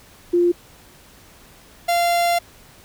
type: tone pair in turn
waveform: sine / 45% pulse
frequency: 349.2 / 691.4 Hz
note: F4 / F5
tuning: 0 / -18 cents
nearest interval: octave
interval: 1182 cents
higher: second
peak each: -13 / -16 dBFS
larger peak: first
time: 0.33-0.52 / 1.88-2.39 s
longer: second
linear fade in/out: 10 ms
effects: pink hiss -48 dBFS RMS until 2.84 s